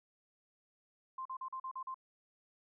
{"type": "tone bursts", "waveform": "sine", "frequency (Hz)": 1046.5, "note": "C6", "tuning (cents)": 0, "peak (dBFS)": -39, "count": 7, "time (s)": [1.18, 1.944], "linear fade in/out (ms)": 5, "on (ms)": 74, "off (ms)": 41, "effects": []}